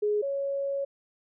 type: tone pair in turn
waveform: sine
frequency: 418 / 555.2 Hz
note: G#4 / C#5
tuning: +11 / +3 cents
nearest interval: perfect fourth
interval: 492 cents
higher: second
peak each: -23 / -27 dBFS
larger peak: first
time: 0.02-0.22 / 0.22-0.85 s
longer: second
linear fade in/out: 10 ms
effects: none